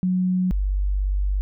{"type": "tone pair in turn", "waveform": "sine", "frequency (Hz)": [183.5, 48.6], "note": ["F#3", "G1"], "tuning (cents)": [-14, -14], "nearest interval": "octave + major seventh", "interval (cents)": 2300, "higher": "first", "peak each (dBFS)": [-18, -19], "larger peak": "first", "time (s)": [[0.03, 0.51], [0.51, 1.41]], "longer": "second", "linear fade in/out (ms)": 0, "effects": []}